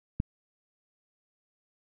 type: click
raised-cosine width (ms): 5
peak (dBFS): -15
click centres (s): 0.201
effects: none